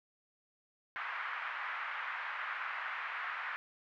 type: band-pass noise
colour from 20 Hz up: pink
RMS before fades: -40 dBFS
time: 0.96-3.56 s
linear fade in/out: 0 ms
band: 1100 to 2100 Hz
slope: 24 dB/octave
effects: none